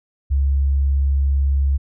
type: tone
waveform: sine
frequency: 69 Hz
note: C#2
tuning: 7 cents flat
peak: -14 dBFS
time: 0.3-1.78 s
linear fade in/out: 20 ms
effects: none